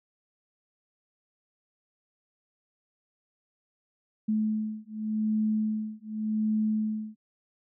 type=beating tone pair; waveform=sine; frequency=215.5 / 216.37 Hz; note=A3 / A3; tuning=-36 / -29 cents; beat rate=0.87 Hz; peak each=-29 dBFS; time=4.28-7.16 s; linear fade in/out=10 ms; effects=none